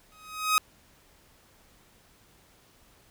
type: tone with exponential growth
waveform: sawtooth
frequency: 1260 Hz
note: D#6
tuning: 21 cents sharp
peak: -15 dBFS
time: 0.12-0.58 s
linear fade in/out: 0 ms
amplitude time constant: 100 ms
effects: pink hiss -60 dBFS RMS until 3.1 s